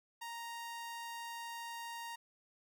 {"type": "tone", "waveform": "sawtooth", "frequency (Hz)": 932.3, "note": "A#5", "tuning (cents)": 0, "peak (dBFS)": -39, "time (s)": [0.21, 2.16], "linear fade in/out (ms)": 10, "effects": []}